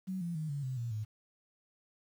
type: tone with pitch steps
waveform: sine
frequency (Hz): 187.8 / 171.22 / 156.11 / 142.33 / 129.76 / 118.31 / 107.86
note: F#3 / F3 / D#3 / C#3 / C3 / A#2 / A2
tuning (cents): +26 / -34 / +6 / +46 / -14 / +26 / -34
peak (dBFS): -34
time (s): 0.07-1.05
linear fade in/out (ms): 20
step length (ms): 140
effects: 10-bit